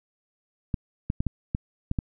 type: clicks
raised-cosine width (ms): 5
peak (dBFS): -13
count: 7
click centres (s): 0.742 / 1.101 / 1.205 / 1.267 / 1.549 / 1.914 / 1.988
effects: none